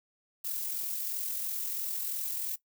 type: noise with amplitude modulation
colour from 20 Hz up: violet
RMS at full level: -33 dBFS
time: 0.44-2.56 s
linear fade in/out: 10 ms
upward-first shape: sine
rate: 43 Hz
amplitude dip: 35%
effects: noise-tail reverb RT60 0.1 s tail -18 dB re dry